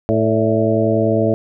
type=harmonic tone with a mistuned harmonic; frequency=110 Hz; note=A2; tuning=in tune; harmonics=1 / 2 / 3 / 4 / 5 / 6; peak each=-20 / -20 / -20 / -20 / -20 / -20 dBFS; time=0.09-1.34 s; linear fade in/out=0 ms; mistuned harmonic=5; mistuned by=+58 cents; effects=none